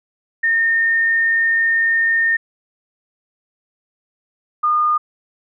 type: tone pair in turn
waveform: sine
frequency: 1826 / 1218.7 Hz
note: A#6 / D#6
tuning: -36 / -36 cents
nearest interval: perfect fifth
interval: 700 cents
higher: first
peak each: -13 / -13 dBFS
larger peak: neither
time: 0.43-2.37 / 4.63-4.98 s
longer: first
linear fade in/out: 10 ms
effects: none